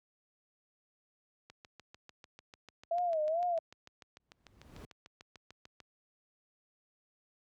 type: click train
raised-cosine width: 0.2 ms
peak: -34 dBFS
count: 30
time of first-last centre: 1.5-5.803 s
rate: 6.74 Hz
type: tone with vibrato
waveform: sine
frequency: 659.3 Hz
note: E5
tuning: in tune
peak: -29 dBFS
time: 2.91-3.59 s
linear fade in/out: 5 ms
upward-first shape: sine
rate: 2.3 Hz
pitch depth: 140 cents each way
type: noise with exponential growth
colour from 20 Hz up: brown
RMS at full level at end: -42 dBFS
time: 4.2-4.85 s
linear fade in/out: 1 ms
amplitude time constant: 140 ms
effects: high-pass 60 Hz 12 dB/octave